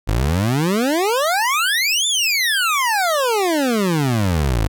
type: exponential two-way sweep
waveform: 25% pulse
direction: up then down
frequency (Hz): 48.1 to 3603 to 48.1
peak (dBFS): -12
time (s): 0.07-4.68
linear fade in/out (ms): 20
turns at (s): 2.07
effects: none